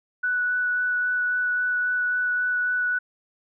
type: tone with vibrato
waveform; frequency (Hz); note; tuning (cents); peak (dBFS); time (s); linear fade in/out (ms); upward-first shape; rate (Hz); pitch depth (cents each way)
sine; 1480; F#6; 0; -21; 0.23-2.99; 10; sine; 3.7; 9
effects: none